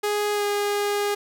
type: tone with pitch glide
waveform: sawtooth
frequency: 415.3 to 409.6 Hz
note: G#4 to G#4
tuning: 0 to -24 cents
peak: -18 dBFS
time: 0.03-1.15 s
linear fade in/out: 10 ms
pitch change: -24 cents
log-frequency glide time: 0.33-0.44 s
effects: none